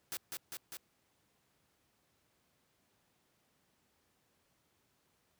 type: noise with echo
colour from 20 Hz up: white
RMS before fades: -40 dBFS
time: 0.12-0.17 s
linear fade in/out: 0 ms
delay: 200 ms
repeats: 3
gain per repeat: -2 dB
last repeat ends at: 0.77 s
effects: pink hiss -75 dBFS RMS until 5.39 s + high-pass 80 Hz 12 dB/octave